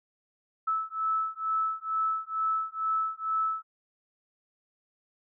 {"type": "beating tone pair", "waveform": "sine", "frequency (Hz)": [1306, 1308.2], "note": ["E6", "E6"], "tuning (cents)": [-17, -14], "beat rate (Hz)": 2.2, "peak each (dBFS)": -30, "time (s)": [0.67, 3.63], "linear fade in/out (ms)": 10, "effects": []}